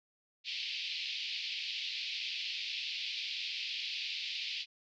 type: band-pass noise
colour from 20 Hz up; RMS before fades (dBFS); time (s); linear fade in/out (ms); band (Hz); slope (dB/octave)
pink; -39; 0.44-4.66; 50; 2400 to 4800; 48
effects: none